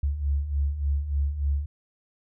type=beating tone pair; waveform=sine; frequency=68.6 / 72 Hz; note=C#2 / D2; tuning=-17 / -34 cents; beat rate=3.4 Hz; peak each=-30 / -24 dBFS; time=0.03-1.66 s; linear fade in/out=5 ms; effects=none